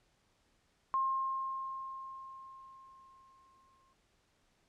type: tone with exponential decay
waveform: sine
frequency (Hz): 1065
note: C6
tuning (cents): +30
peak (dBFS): -28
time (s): 0.94-3.93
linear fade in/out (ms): 0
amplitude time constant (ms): 650
effects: pink hiss -73 dBFS RMS until 4.68 s + low-pass 8000 Hz 12 dB/octave